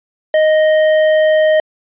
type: tone with tanh clipping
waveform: triangle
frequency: 622.3 Hz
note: D#5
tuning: in tune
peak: -10 dBFS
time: 0.34-1.6 s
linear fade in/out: 2 ms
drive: 15 dB
effects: resampled to 8000 Hz